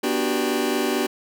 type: chord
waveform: sawtooth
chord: G major seventh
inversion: first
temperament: just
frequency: 245 / 294 / 367.5 / 392 Hz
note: B3 / D4 / F#4 / G4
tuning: -14 / +2 / -12 / 0 cents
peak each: -22 dBFS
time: 0.03-1.07 s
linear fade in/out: 10 ms
effects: none